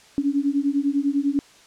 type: beating tone pair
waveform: sine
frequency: 277.2 / 287.2 Hz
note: C#4 / D4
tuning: 0 / -39 cents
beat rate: 10 Hz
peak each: -22 dBFS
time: 0.18-1.39 s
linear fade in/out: 0 ms
effects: white hiss -51 dBFS RMS until 1.66 s + low-pass 7000 Hz 12 dB/octave